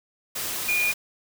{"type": "tone in noise", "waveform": "sine", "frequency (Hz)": 2431, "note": "D#7", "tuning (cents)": -41, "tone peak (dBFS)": -21, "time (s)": [0.68, 0.92], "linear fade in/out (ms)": 10, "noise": "white", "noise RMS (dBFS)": -30, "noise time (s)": [0.35, 0.94], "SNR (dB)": 6, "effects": []}